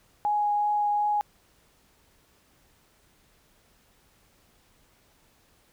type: tone with vibrato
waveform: sine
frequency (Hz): 830.6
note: G#5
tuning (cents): 0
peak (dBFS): -22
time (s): 0.25-1.21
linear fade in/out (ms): 0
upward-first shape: triangle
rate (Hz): 2.7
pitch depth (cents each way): 10
effects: pink hiss -63 dBFS RMS until 5.72 s